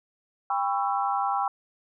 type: chord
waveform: sine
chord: C# half-diminished seventh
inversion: second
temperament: just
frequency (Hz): 798.3 / 997.9 / 1108.7 / 1330.5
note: G5 / B5 / C#6 / E6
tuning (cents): +31 / +18 / 0 / +16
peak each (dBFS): -26 / -31 / -31 / -31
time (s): 0.5-1.48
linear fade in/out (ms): 2
effects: none